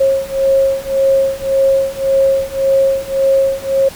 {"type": "beating tone pair", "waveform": "sine", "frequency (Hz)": [540, 541.8], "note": ["C#5", "C#5"], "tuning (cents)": [-45, -40], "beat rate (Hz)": 1.8, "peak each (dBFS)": [-14, -13], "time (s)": [0, 3.89], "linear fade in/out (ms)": 10, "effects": ["pink hiss -33 dBFS RMS until 3.95 s"]}